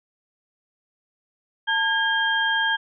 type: tone cluster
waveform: sine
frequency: 893 / 1629 / 3197 Hz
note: A5 / G#6 / G7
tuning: +25 / -34 / +33 cents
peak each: -26 / -21 / -26 dBFS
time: 1.67-2.77 s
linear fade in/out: 20 ms
effects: none